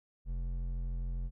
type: tone with hard clipping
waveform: sine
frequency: 43.58 Hz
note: F1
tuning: 3 cents flat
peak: -35 dBFS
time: 0.25-1.31 s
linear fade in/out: 50 ms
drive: 8 dB
effects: none